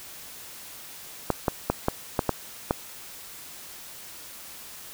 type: clicks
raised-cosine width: 1 ms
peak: -7 dBFS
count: 7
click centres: 1.303 / 1.482 / 1.7 / 1.884 / 2.192 / 2.293 / 2.709 s
effects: white hiss -43 dBFS RMS until 4.93 s